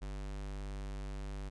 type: tone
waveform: square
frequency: 49.45 Hz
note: G1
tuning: 16 cents sharp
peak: -40 dBFS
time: 0.01-1.5 s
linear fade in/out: 20 ms
effects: resampled to 22050 Hz